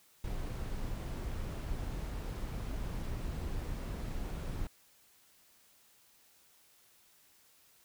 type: noise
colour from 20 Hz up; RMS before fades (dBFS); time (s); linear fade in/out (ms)
brown; -38; 0.24-4.67; 2
effects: white hiss -65 dBFS RMS until 7.84 s